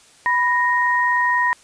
sine tone pair together, 987.8 / 1864.7 Hz, B5 / A#6, 0 / 0 cents, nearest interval major seventh, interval 1100 cents, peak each -18 dBFS, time 0.26-1.53 s, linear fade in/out 0 ms, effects white hiss -50 dBFS RMS until 1.63 s + resampled to 22050 Hz

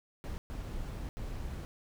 brown noise bursts at uneven times, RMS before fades -39 dBFS, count 3, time 0.24-0.38 / 0.5-1.09 / 1.17-1.65 s, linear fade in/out 0 ms, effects none

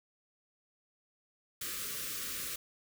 white band-stop noise, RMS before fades -39 dBFS, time 1.61-2.56 s, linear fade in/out 5 ms, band 570 to 1100 Hz, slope 96 dB/octave, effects none

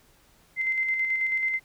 sine tone with tremolo, 2074 Hz, C7, 16 cents flat, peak -22 dBFS, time 0.56-1.6 s, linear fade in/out 50 ms, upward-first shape square, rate 9.2 Hz, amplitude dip 35%, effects pink hiss -60 dBFS RMS until 1.64 s

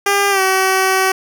10% pulse tone with pitch glide, 401.1 to 379.7 Hz, G4 to F#4, +40 to +45 cents, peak -4 dBFS, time 0.06-1.12 s, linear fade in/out 5 ms, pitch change -95 cents, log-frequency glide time 0.3-0.41 s, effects none

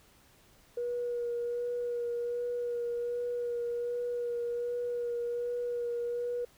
sine tone with vibrato, 480 Hz, B4, 49 cents flat, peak -30 dBFS, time 0.77-6.45 s, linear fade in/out 5 ms, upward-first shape sine, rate 1.3 Hz, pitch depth 16 cents each way, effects tanh soft clip ceiling -26 dBFS + pink hiss -62 dBFS RMS until 6.57 s

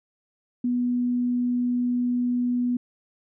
sine tone, 245.2 Hz, B3, 12 cents flat, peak -21 dBFS, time 0.64-2.77 s, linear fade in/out 5 ms, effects none

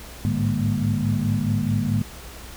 sine tone cluster, 103.7 / 108.4 / 148.6 / 203.6 / 235.3 Hz, G#2 / A2 / D3 / G#3 / A#3, -2 / -25 / +21 / -34 / +16 cents, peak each -26 dBFS, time 0.25-2.02 s, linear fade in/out 0 ms, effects added 60 Hz sine -41 dBFS peak until 2.56 s + pink hiss -41 dBFS RMS until 2.56 s

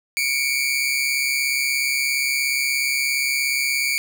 sawtooth tone pair together, 2232 / 2369 Hz, C#7 / D7, +11 / +14 cents, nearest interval minor second, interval 103 cents, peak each -19 dBFS, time 0.17-3.98 s, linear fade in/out 0 ms, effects none

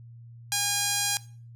sawtooth tone with band-pass filter, 814 Hz, G#5, 35 cents flat, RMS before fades -27 dBFS, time 0.52-1.17 s, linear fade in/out 0 ms, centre 7700 Hz, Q 0.88, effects noise-tail reverb RT60 0.4 s tail -19 dB re dry + added 117 Hz sine -44 dBFS peak until 1.55 s

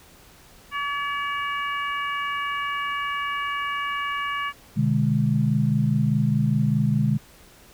harmonic tone, 570 Hz, C#5, 48 cents sharp, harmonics 2 / 3 / 4 / 5, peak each -27 / -31 / -33 / -35 dBFS, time 0.71-4.53 s, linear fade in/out 50 ms
sine chord, G# diminished, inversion first, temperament just, 124.59 / 149.51 / 207.7 Hz, B2 / D3 / G#3, +16 / +31 / 0 cents, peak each -23 / -22 / -23 dBFS, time 4.76-7.18 s, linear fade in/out 20 ms
effects pink hiss -51 dBFS RMS until 7.73 s

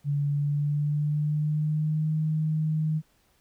sine tone with pitch glide, 143.7 to 155.8 Hz, D3 to D#3, -37 to +3 cents, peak -23 dBFS, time 0.04-3.02 s, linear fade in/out 50 ms, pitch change +140 cents, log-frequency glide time 0.27-2.13 s, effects pink hiss -66 dBFS RMS until 3.4 s

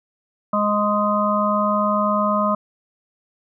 harmonic tone, 207.8 Hz, G#3, 1 cent sharp, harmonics 1 / 3 / 5 / 6, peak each -22 / -22 / -22 / -22 dBFS, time 0.53-2.55 s, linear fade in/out 5 ms, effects none

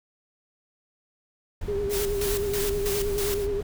brown noise, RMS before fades -33 dBFS, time 1.61-3.63 s, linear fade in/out 5 ms
sine tone with vibrato, 404.4 Hz, G#4, 46 cents flat, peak -25 dBFS, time 1.68-3.61 s, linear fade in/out 5 ms, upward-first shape triangle, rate 9.5 Hz, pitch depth 57 cents each way
white noise with tremolo, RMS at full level -31 dBFS, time 1.89-3.48 s, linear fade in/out 50 ms, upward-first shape square, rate 3.1 Hz, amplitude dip 70%
effects none

